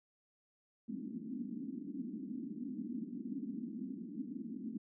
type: band-pass noise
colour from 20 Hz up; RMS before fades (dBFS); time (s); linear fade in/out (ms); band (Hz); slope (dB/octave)
pink; -43; 0.88-4.78; 10; 210 to 280; 48
effects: none